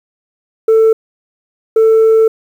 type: tone pair in turn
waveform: sine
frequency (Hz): 444.4 / 444.4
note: A4 / A4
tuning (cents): +17 / +17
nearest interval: unison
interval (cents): 0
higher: neither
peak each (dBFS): -3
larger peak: neither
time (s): 0.68-0.93 / 1.76-2.28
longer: second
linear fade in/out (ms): 5
effects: tanh soft clip ceiling -4 dBFS + 7-bit